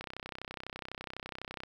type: click train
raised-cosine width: 0.3 ms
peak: -24 dBFS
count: 53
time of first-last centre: 0.01-1.635 s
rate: 32 Hz
effects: 9-bit